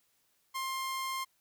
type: tone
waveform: sawtooth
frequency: 1058 Hz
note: C6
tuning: 19 cents sharp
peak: -30 dBFS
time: 0.54-1.25 s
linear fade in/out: 20 ms
effects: white hiss -73 dBFS RMS until 1.4 s